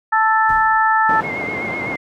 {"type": "harmonic tone", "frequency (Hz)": 440, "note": "A4", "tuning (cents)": 0, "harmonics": [2, 3, 4], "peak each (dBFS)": [-15, -17, -18], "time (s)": [0.12, 1.21], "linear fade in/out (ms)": 10}
{"type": "noise with exponential decay", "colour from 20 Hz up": "brown", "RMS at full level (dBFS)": -27, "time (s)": [0.49, 1], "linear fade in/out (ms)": 2, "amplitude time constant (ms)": 110}
{"type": "band-pass noise", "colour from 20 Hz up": "white", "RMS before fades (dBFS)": -27, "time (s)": [1.09, 1.96], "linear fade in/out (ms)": 2, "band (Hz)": [120, 730], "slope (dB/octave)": 12}
{"type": "tone with vibrato", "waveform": "sine", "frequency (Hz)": 2127, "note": "C7", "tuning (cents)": 28, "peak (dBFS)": -23, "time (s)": [1.23, 1.97], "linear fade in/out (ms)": 20, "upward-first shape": "sine", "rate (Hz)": 7.9, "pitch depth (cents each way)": 39}
{"effects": []}